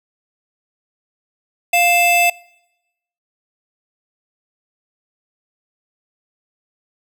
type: tone pair together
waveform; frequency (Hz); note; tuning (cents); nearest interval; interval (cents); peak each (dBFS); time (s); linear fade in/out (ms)
square; 700.1 / 2637; F5 / E7; +4 / 0; octave + major seventh; 2296; -15; 1.73-2.3; 5
effects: noise-tail reverb RT60 0.9 s tail -24 dB re dry